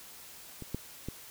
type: clicks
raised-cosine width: 3 ms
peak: -28 / -20 / -23 dBFS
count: 3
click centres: 0.623 / 0.746 / 1.086 s
effects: white hiss -50 dBFS RMS until 1.3 s